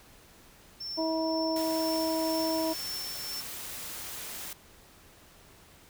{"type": "tone with tremolo", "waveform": "triangle", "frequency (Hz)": 5390, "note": "E8", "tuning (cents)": 38, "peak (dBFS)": -33, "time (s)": [0.8, 3.41], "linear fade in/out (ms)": 10, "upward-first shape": "triangle", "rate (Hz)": 2, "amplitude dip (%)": 50}
{"type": "harmonic tone", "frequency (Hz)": 321.6, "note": "E4", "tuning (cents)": -43, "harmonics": [1, 2, 3], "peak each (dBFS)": [-30, -31, -36], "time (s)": [0.97, 2.74], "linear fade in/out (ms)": 20}
{"type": "noise", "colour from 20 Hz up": "white", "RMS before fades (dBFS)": -40, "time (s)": [1.56, 4.53], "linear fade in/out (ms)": 2}
{"effects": ["pink hiss -56 dBFS RMS until 5.89 s"]}